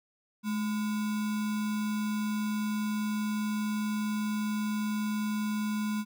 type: tone with sample-and-hold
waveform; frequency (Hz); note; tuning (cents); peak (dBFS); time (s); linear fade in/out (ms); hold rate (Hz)
sine; 212.3; G#3; +38; -28; 0.43-6.05; 50; 1225
effects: none